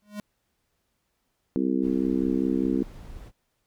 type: tone with exponential growth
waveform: square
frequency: 207.7 Hz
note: G#3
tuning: in tune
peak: -30 dBFS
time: 0.02-0.2 s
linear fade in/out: 2 ms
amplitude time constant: 39 ms
type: harmonic tone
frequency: 65 Hz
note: C2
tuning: 11 cents flat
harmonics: 3 / 4 / 5 / 6 / 7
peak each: -29 / -25 / -27 / -33 / -36 dBFS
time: 1.56-2.83 s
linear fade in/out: 0 ms
type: noise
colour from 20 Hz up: brown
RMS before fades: -42 dBFS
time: 1.81-3.32 s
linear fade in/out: 50 ms
effects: pink hiss -75 dBFS RMS until 3.66 s